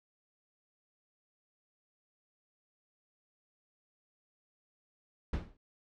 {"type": "noise with exponential decay", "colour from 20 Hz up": "brown", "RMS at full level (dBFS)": -29, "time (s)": [5.33, 5.57], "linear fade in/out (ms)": 5, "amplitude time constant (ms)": 51, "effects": ["low-pass 4000 Hz 12 dB/octave"]}